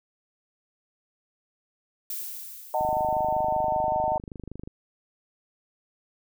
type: noise with exponential decay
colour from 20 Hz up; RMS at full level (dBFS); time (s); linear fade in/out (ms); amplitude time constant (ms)
violet; -32; 2.1-3.85; 2; 380
type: chord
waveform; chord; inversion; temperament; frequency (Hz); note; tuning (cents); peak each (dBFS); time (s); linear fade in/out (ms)
sine; D# diminished; none; just; 622.3 / 746.7 / 896; D#5 / F#5 / A5; 0 / +16 / +31; -27; 2.74-4.18; 2
type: click train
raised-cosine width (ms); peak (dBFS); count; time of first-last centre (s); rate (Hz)
3; -25; 48; 2.81-4.675; 25.2
effects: none